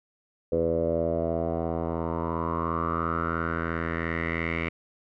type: tone with low-pass filter sweep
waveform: 10% pulse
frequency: 82.9 Hz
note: E2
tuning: 10 cents sharp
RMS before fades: -28 dBFS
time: 0.52-4.69 s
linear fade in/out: 5 ms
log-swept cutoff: 500 to 2300 Hz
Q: 6.6
effects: none